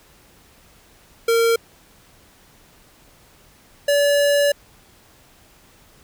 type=tone pair in turn; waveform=square; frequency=460.2 / 573.7 Hz; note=A#4 / D5; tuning=-22 / -41 cents; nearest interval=major third; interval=381 cents; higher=second; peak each=-15 dBFS; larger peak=neither; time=1.28-1.56 / 3.88-4.52 s; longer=second; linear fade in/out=5 ms; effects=pink hiss -52 dBFS RMS until 6.03 s